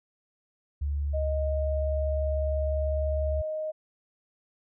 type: tone with pitch glide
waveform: sine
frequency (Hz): 71.8 to 72.42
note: D2 to D2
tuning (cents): -39 to -24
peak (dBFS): -26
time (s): 0.81-3.42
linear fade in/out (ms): 10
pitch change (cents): +15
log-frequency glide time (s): 2.63-3.05
type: tone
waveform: sine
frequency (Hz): 622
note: D#5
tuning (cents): -1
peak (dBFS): -29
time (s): 1.13-3.72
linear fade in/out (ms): 20
effects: none